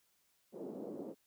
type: band-pass noise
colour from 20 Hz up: white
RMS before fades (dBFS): -45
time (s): 0.52-1.15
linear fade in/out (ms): 50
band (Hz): 220 to 470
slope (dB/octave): 24
effects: white hiss -75 dBFS RMS until 1.26 s